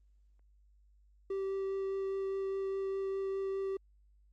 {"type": "tone with vibrato", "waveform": "triangle", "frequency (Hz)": 388.2, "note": "G4", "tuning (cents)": -17, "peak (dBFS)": -31, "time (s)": [1.3, 3.77], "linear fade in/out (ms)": 5, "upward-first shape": "triangle", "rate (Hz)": 4.9, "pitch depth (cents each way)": 8, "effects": ["added 50 Hz sine -62 dBFS peak until 4.32 s", "Opus 24 kbps"]}